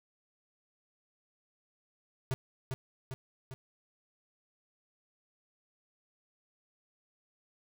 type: tone with echo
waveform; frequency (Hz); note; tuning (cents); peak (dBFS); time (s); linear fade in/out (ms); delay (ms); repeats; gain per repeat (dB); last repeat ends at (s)
square; 130.81; C3; 0; -30; 2.31-2.34; 0; 400; 3; -4; 3.54
effects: none